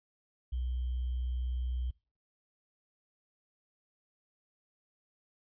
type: tone with sample-and-hold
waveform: sine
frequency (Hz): 62.1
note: B1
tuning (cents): +10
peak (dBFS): -31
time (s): 0.52-1.91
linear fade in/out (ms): 10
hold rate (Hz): 3150
effects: noise-tail reverb RT60 0.4 s tail -26 dB re dry + resampled to 11025 Hz